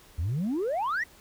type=exponential sweep; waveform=sine; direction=up; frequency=72.9 to 2014 Hz; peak=-24 dBFS; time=0.18-1.04 s; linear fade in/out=10 ms; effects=tanh soft clip ceiling -24 dBFS + pink hiss -55 dBFS RMS until 1.2 s